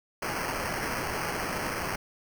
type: noise with sample-and-hold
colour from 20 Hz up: white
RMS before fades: -32 dBFS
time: 0.22-1.96 s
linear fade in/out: 5 ms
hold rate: 3675 Hz
effects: none